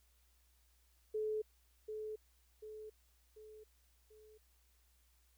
sine tone with echo, 430.7 Hz, A4, 37 cents flat, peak -35 dBFS, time 1.14-1.42 s, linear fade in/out 10 ms, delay 740 ms, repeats 4, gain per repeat -6 dB, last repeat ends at 4.38 s, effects added 60 Hz sine -70 dBFS peak until 5.37 s + white hiss -75 dBFS RMS until 5.37 s

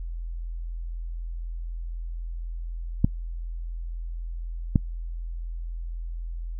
clicks, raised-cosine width 5 ms, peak -5 dBFS, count 2, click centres 3.045 / 4.758 s, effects noise-tail reverb RT60 0.1 s tail -25 dB re dry + added 42 Hz sine -30 dBFS peak until 6.59 s

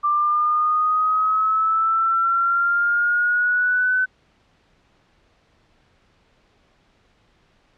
sine exponential sweep, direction up, 1180 to 1516 Hz, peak -16 dBFS, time 0.03-4.06 s, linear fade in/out 20 ms, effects pink hiss -60 dBFS RMS until 7.77 s + low-pass 4000 Hz 12 dB/octave

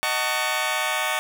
15% pulse chord, D# half-diminished seventh, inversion none, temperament just, 622.3 / 746.7 / 896 / 1120.1 Hz, D#5 / F#5 / A5 / C#6, 0 / +16 / +31 / +18 cents, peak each -22 dBFS, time 0.03-1.19 s, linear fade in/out 0 ms, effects none

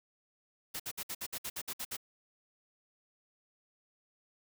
white noise bursts, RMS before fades -39 dBFS, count 11, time 0.74-1.968 s, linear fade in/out 10 ms, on 58 ms, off 59 ms, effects none

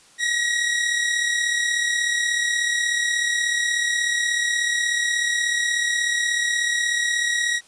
sawtooth tone pair together, 1898 / 1934.5 Hz, A#6 / B6, +31 / -36 cents, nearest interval unison, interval 33 cents, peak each -17 / -24 dBFS, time 0.18-7.61 s, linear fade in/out 50 ms, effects white hiss -52 dBFS RMS until 7.67 s + resampled to 22050 Hz

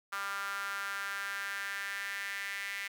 sawtooth tone with high-pass filter sweep, 198.6 Hz, G3, 23 cents sharp, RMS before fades -38 dBFS, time 0.12-2.88 s, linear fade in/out 10 ms, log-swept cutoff 1300 to 2000 Hz, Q 4.5, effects none

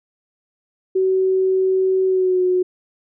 sine tone with pitch glide, 377.5 to 365.3 Hz, F#4 to F#4, +35 to -22 cents, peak -14 dBFS, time 0.95-2.63 s, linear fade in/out 10 ms, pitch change -57 cents, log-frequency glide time 2.06-2.42 s, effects none

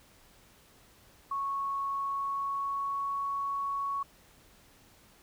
sine tone with pitch glide, 1105 to 1113.3 Hz, C#6 to C#6, -6 to +7 cents, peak -30 dBFS, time 1.31-4.03 s, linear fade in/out 5 ms, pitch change +13 cents, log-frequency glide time 1.87-3.19 s, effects pink hiss -60 dBFS RMS until 5.22 s

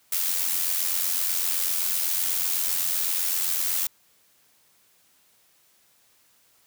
blue noise with amplitude modulation, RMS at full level -23 dBFS, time 0.12-3.87 s, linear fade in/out 5 ms, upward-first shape sine, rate 87.9 Hz, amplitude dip 55%, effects white hiss -62 dBFS RMS until 6.66 s + high-pass 60 Hz 12 dB/octave

